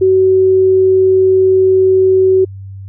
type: tone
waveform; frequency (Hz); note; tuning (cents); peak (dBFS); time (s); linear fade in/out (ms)
sine; 377.2; F#4; +33; -6; 0.01-2.45; 10
effects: added 97 Hz sine -26 dBFS peak until 2.88 s